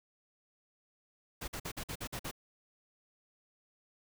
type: noise bursts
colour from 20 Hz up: pink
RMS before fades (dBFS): -40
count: 8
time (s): 1.41-2.313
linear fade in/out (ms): 10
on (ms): 70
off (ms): 49
effects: none